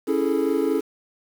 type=chord; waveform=triangle; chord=A major seventh; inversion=first; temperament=equal; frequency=277.2 / 329.6 / 415.3 / 440 Hz; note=C#4 / E4 / G#4 / A4; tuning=0 / 0 / 0 / 0 cents; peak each=-23 dBFS; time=0.07-0.81 s; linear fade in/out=20 ms; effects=7-bit